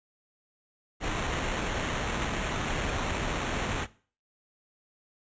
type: noise with sample-and-hold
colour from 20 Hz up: pink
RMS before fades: -31 dBFS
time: 1-3.87 s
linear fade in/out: 50 ms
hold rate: 4900 Hz
effects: noise-tail reverb RT60 0.4 s tail -18 dB re dry + resampled to 16000 Hz